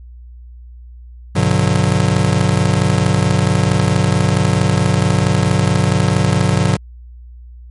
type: chord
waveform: square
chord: G major seventh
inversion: none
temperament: just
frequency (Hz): 98 / 122.5 / 147 / 183.75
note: G2 / B2 / D3 / F#3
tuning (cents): 0 / -14 / +2 / -12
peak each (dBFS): -18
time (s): 1.35-6.77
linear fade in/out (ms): 10
effects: added 60 Hz sine -33 dBFS peak until 7.7 s + MP3 48 kbps